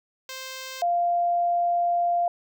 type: tone pair in turn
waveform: 5% pulse / sine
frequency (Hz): 523.3 / 695.9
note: C5 / F5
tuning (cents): 0 / -6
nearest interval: perfect fourth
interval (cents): 494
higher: second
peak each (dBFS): -23 / -20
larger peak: second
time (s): 0.29-0.82 / 0.82-2.28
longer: second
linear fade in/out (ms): 2
effects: none